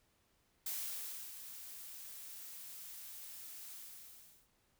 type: noise with ADSR envelope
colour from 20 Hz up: blue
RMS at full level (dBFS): -40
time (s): 0.66-4.49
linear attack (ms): 3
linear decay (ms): 650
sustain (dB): -10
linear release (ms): 760
effects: pink hiss -75 dBFS RMS until 4.79 s